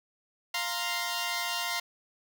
10% pulse chord, F suspended fourth, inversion none, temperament equal, 698.5 / 932.3 / 1046.5 Hz, F5 / Bb5 / C6, 0 / 0 / 0 cents, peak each -26 dBFS, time 0.54-1.8 s, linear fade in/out 5 ms, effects none

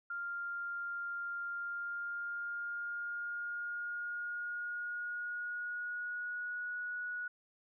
sine tone with pitch glide, 1396.9 to 1462.1 Hz, F6 to F#6, 0 to -21 cents, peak -37 dBFS, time 0.1-7.28 s, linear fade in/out 5 ms, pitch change +79 cents, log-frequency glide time 1.5-6.83 s, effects none

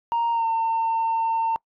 sine tone with pitch glide, 932.3 to 905.8 Hz, A#5 to A#5, 0 to -50 cents, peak -18 dBFS, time 0.12-1.56 s, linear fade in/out 0 ms, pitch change -50 cents, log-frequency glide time 0.32-0.46 s, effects noise-tail reverb RT60 0.1 s tail -25 dB re dry + tanh soft clip ceiling -18 dBFS

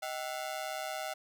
sawtooth ring-modulated tone, 698.5 Hz, F5, in tune, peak -29 dBFS, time 0.02-1.14 s, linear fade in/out 10 ms, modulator 68.9 Hz, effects none

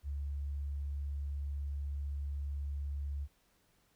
sine tone, 71 Hz, C#2, 42 cents sharp, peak -35 dBFS, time 0.03-3.28 s, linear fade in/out 50 ms, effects pink hiss -72 dBFS RMS until 3.95 s

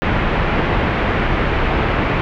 pink low-pass noise, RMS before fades -17 dBFS, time 0.02-2.21 s, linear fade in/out 0 ms, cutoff 2600 Hz, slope 24 dB/octave, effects none

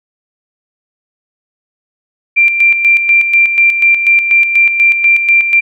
sine tone with tremolo, 2367 Hz, D7, 13 cents sharp, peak -4 dBFS, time 2.36-5.61 s, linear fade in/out 20 ms, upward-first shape square, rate 4.1 Hz, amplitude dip 55%, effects none

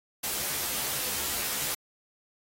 white noise with comb filter, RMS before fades -31 dBFS, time 0.23-1.75 s, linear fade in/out 10 ms, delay 14 ms, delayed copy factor +1, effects AAC 48 kbps

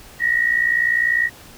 sine tone pair together, 1861.9 / 1922 Hz, A#6 / B6, -3 / -48 cents, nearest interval minor second, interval 55 cents, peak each -18 dBFS, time 0.19-1.3 s, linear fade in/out 50 ms, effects pink hiss -43 dBFS RMS until 1.57 s

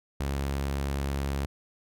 sawtooth tone with vibrato, 69.3 Hz, C#2, in tune, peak -24 dBFS, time 0.2-1.46 s, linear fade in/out 5 ms, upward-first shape square, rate 9.3 Hz, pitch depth 9 cents each way, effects none

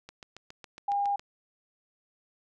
click train, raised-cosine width 0.2 ms, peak -27 dBFS, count 9, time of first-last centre 0.09-1.195 s, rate 7.24 Hz
sine tone, 807 Hz, G#5, 50 cents flat, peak -25 dBFS, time 0.88-1.16 s, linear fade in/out 5 ms
effects none

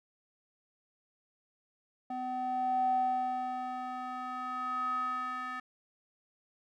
square tone with band-pass filter sweep, 253 Hz, B3, 42 cents sharp, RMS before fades -34 dBFS, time 2.1-5.6 s, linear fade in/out 5 ms, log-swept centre 620 to 1500 Hz, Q 7.7, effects none

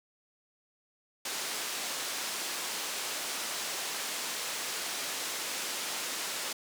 white band-pass noise, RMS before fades -36 dBFS, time 1.25-6.53 s, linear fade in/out 5 ms, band 280 to 7800 Hz, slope 12 dB/octave, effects none

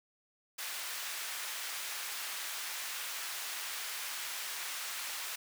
pink high-pass noise, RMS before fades -40 dBFS, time 0.58-5.36 s, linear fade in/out 10 ms, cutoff 1400 Hz, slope 12 dB/octave, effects none

